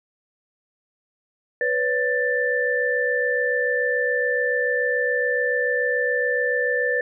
sine tone cluster, 495 / 562 / 1769 Hz, B4 / C#5 / A6, +4 / +24 / +9 cents, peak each -23 / -28 / -22 dBFS, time 1.61-7.01 s, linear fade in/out 2 ms, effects none

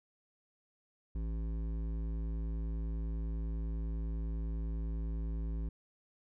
sine tone with hard clipping, 55 Hz, A1, in tune, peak -36 dBFS, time 1.15-5.69 s, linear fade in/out 5 ms, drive 12 dB, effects none

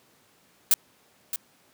blue noise with echo, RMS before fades -18 dBFS, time 0.71-0.74 s, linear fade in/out 2 ms, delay 620 ms, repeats 1, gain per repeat -11 dB, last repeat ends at 1.36 s, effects pink hiss -61 dBFS RMS until 1.73 s + high-pass 150 Hz 12 dB/octave

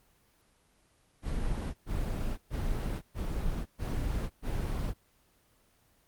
brown noise bursts, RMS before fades -32 dBFS, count 6, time 1.22-4.94 s, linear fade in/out 50 ms, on 520 ms, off 120 ms, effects pink hiss -67 dBFS RMS until 6.07 s + Opus 24 kbps

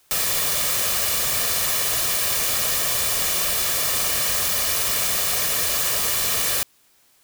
white noise with comb filter, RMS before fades -22 dBFS, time 0.11-6.63 s, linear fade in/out 0 ms, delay 1.7 ms, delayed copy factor +0.5, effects white hiss -59 dBFS RMS until 7.23 s

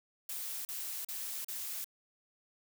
blue noise bursts, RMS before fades -40 dBFS, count 4, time 0.29-1.844 s, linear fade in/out 2 ms, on 360 ms, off 38 ms, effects none

